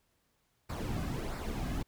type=noise with flanger; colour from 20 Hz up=brown; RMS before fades=-36 dBFS; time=0.69-1.83 s; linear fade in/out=10 ms; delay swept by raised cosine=0.31 to 2.21 ms; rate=1.5 Hz; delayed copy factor=-0.6; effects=pink hiss -75 dBFS RMS until 1.87 s